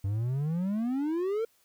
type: exponential sweep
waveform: triangle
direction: up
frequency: 94.9 to 466.2 Hz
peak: -25 dBFS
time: 0.04-1.45 s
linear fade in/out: 5 ms
effects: white hiss -67 dBFS RMS until 1.64 s